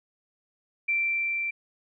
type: tone with level ramp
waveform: sine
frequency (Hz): 2349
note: D7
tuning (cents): 0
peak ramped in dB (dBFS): -22 to -27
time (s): 0.88-1.51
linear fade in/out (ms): 10
effects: none